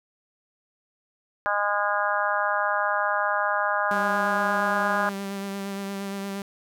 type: harmonic tone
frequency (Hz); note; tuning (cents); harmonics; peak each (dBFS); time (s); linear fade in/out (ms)
205; G#3; -22; 3 / 4 / 5 / 6 / 7 / 8; -29 / -29 / -29 / -29 / -29 / -29; 1.46-5.09; 0
type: tone with vibrato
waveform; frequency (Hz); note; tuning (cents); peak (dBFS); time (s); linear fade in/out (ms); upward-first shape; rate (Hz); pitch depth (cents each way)
sawtooth; 197.5; G3; +13; -26; 3.91-6.42; 2; sine; 8.6; 19
effects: none